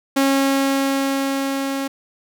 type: tone with level ramp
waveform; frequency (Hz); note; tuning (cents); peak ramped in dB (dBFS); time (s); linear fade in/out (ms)
sawtooth; 273; C#4; -26; -10 to -18; 0.16-1.88; 10
effects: none